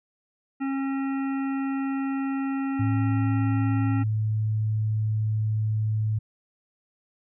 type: harmonic tone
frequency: 271.5 Hz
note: C#4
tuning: 36 cents flat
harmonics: 1 / 3 / 5 / 7 / 9 / 10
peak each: -25 / -38 / -39 / -43 / -48 / -49 dBFS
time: 0.6-4.04 s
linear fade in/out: 20 ms
type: tone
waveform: sine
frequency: 108.3 Hz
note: A2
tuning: 27 cents flat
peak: -22 dBFS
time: 2.79-6.19 s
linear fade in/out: 10 ms
effects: none